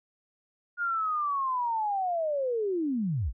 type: linear sweep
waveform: sine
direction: down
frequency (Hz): 1435 to 42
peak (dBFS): -26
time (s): 0.77-3.33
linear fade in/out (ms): 50
effects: none